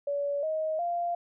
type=tone with pitch steps; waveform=sine; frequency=570 / 628.8 / 693.7 Hz; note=C#5 / D#5 / F5; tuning=+48 / +18 / -12 cents; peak=-27 dBFS; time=0.07-1.15 s; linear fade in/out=5 ms; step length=360 ms; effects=none

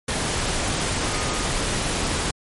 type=tone in noise; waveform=sine; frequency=1238 Hz; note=D#6; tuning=9 cents flat; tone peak=-34 dBFS; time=1.07-1.47 s; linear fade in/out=5 ms; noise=pink; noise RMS=-24 dBFS; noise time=0.08-2.31 s; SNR=-13 dB; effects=MP3 48 kbps

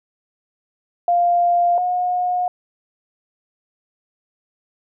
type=tone pair in turn; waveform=sine; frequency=698.5 / 721 Hz; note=F5 / F#5; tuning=0 / -45 cents; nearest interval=minor second; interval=55 cents; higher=second; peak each=-13 / -17 dBFS; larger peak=first; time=1.08-1.78 / 1.78-2.48 s; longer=neither; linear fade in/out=2 ms; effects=none

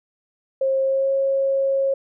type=tone with pitch glide; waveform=sine; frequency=535 to 543.4 Hz; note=C5 to C#5; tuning=+38 to -35 cents; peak=-17 dBFS; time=0.61-1.94 s; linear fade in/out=5 ms; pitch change=+27 cents; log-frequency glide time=0.83-1.11 s; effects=none

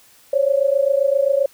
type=tone pair together; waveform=sine; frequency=540.4 / 568 Hz; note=C#5 / C#5; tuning=-44 / +42 cents; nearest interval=minor second; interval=86 cents; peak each=-17 dBFS; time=0.33-1.46 s; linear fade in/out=5 ms; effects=white hiss -51 dBFS RMS until 1.53 s

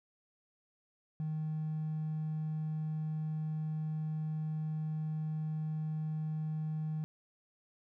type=tone with hard clipping; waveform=triangle; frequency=155.7 Hz; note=D#3; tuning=2 cents sharp; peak=-34 dBFS; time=1.2-7.04 s; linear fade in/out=0 ms; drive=4 dB; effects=none

